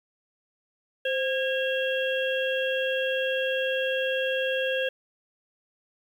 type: harmonic tone with a mistuned harmonic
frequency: 545 Hz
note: C#5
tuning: 29 cents flat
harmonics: 1 / 3 / 5 / 6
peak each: -26 / -31 / -33 / -34 dBFS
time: 1.05-4.89 s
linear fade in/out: 5 ms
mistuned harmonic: 1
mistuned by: -73 cents
effects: 9-bit